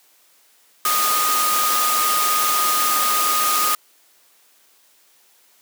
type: tone in noise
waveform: sine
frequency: 1236 Hz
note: D#6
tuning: 12 cents flat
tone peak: -19 dBFS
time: 0.85-3.75 s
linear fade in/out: 2 ms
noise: white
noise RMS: -21 dBFS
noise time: 0.85-3.75 s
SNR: -1 dB
effects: white hiss -56 dBFS RMS until 5.61 s + high-pass 300 Hz 12 dB/octave